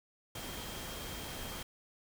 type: tone in noise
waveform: sine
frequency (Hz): 3206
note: G7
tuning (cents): +38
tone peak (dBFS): -51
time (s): 0.35-1.63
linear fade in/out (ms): 5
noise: pink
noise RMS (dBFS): -43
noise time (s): 0.35-1.63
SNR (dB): -11
effects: none